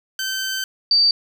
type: tone pair in turn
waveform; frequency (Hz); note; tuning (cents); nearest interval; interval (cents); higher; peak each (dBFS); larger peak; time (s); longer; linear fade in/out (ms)
15% pulse / sine; 1544 / 4627; G6 / D8; -27 / -27; octave + perfect fifth; 1900; second; -16 / -12; second; 0.19-0.64 / 0.91-1.11; first; 2
effects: none